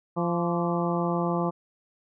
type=harmonic tone with a mistuned harmonic; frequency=172.6 Hz; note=F3; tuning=20 cents flat; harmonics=1 / 2 / 3 / 4 / 5 / 6 / 7; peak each=-27 / -30 / -32 / -33 / -34 / -35 / -35 dBFS; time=0.16-1.51 s; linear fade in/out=20 ms; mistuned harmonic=7; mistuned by=-67 cents; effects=none